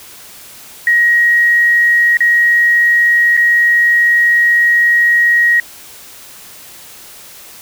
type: tone with dropouts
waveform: sine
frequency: 1892 Hz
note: A#6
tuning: 25 cents sharp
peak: -7 dBFS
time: 0.87-5.6 s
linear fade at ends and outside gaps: 2 ms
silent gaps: 2.171-2.205 / 3.368-3.374 s
effects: white hiss -36 dBFS RMS until 7.61 s